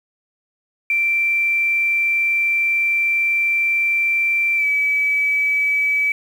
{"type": "tone with pitch glide", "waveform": "sine", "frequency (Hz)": [2349, 2291], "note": ["D7", "D7"], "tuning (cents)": [0, -44], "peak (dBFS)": -15, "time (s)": [0.9, 6.12], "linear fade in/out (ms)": 2, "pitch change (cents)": -44, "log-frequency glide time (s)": [4.56, 4.66], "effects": ["7-bit"]}